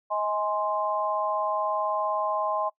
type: chord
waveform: sine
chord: Ab major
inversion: second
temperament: equal with one note detuned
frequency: 631.7 / 830.6 / 1046.5 Hz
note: Eb5 / Ab5 / C6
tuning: +26 / 0 / 0 cents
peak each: -29 / -30 / -28 dBFS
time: 0.1-2.7 s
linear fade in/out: 20 ms
effects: noise-tail reverb RT60 0.1 s tail -21 dB re dry